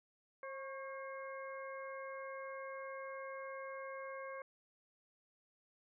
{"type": "harmonic tone with a mistuned harmonic", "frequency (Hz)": 535, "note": "C5", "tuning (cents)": 38, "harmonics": [1, 2, 3, 4], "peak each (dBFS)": [-46, -49, -53, -54], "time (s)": [0.43, 4.42], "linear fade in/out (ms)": 2, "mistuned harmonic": 2, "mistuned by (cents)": 45, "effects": []}